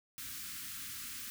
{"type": "band-stop noise", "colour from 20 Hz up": "white", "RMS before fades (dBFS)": -44, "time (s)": [0.18, 1.3], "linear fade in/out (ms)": 0, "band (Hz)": [310, 1200], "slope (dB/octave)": 48, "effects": []}